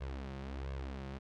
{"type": "tone with flanger", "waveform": "sawtooth", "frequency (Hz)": 67.3, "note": "C2", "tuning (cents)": 49, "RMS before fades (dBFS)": -42, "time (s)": [0, 1.19], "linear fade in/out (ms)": 20, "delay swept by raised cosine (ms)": [1.8, 5.6], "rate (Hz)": 1.4, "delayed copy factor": 0.75, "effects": ["low-pass 4000 Hz 12 dB/octave"]}